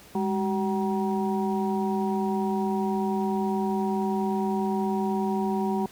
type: harmonic tone with a mistuned harmonic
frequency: 190 Hz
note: F#3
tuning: 46 cents sharp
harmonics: 1 / 2 / 4 / 5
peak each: -26 / -29 / -32 / -33 dBFS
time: 0.15-5.86 s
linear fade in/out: 2 ms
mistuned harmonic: 1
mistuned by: +120 cents
effects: pink hiss -50 dBFS RMS until 5.91 s + high-pass 60 Hz 12 dB/octave